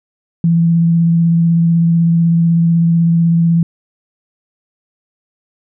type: tone with vibrato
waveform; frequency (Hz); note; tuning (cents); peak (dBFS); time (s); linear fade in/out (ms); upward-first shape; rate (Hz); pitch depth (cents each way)
sine; 167.5; E3; +28; -8; 0.44-3.63; 2; square; 16; 11
effects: none